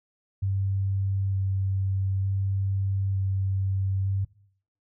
sine tone with vibrato, 96.9 Hz, G2, 20 cents flat, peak -23 dBFS, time 0.42-4.25 s, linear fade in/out 10 ms, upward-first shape square, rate 0.55 Hz, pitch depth 9 cents each way, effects noise-tail reverb RT60 0.6 s tail -21 dB re dry

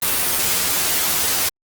white noise with comb filter, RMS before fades -19 dBFS, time 0.02-1.49 s, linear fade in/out 5 ms, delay 11 ms, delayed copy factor +0.95, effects Opus 32 kbps

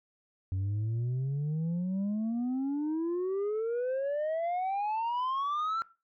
sine exponential sweep, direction up, 92.5 to 1363 Hz, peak -26 dBFS, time 0.52-5.82 s, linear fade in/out 0 ms, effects noise-tail reverb RT60 0.3 s tail -21 dB re dry + tanh soft clip ceiling -28 dBFS

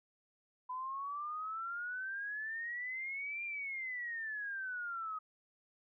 sine exponential two-way sweep, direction up then down, 1000 to 2400 to 1254 Hz, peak -38 dBFS, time 0.69-5.19 s, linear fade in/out 10 ms, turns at 3.44 s, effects none

